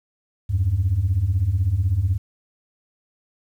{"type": "beating tone pair", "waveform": "sine", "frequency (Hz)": [82.41, 98.41], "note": ["E2", "G2"], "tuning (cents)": [0, 7], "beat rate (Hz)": 16, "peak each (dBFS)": [-21, -18], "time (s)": [0.49, 2.18], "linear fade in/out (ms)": 20, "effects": ["tanh soft clip ceiling -12 dBFS", "9-bit"]}